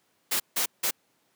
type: noise bursts at uneven times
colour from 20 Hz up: white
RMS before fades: -26 dBFS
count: 3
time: 0.31-0.4 / 0.56-0.66 / 0.83-0.91 s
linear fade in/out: 10 ms
effects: pink hiss -69 dBFS RMS until 1.35 s + high-pass 200 Hz 12 dB/octave